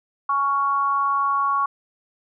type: tone with amplitude modulation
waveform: sine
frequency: 1114 Hz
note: C#6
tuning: 8 cents sharp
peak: -15 dBFS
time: 0.29-1.66 s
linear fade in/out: 5 ms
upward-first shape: sine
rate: 279 Hz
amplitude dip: 65%
effects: none